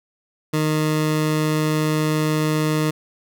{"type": "tone", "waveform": "20% pulse", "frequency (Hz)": 154.5, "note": "D#3", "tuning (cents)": -12, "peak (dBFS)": -13, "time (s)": [0.53, 2.91], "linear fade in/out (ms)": 10, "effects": []}